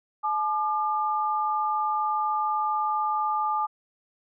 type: tone pair together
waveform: sine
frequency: 857 / 1201.2 Hz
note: A5 / D6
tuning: -46 / +39 cents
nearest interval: tritone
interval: 585 cents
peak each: -26 dBFS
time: 0.23-3.67 s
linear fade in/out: 20 ms
effects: none